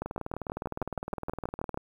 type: two click trains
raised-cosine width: 1 ms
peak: -18 / -20 dBFS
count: 12 / 34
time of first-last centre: 0.02-1.774 / 0.06-1.744 s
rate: 6.27 / 19.6 Hz
effects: 9-bit